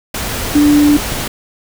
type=tone in noise; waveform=sine; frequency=293.7 Hz; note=D4; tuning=in tune; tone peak=-6 dBFS; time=0.55-0.97 s; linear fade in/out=5 ms; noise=pink; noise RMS=-20 dBFS; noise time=0.14-1.28 s; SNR=+11 dB; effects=none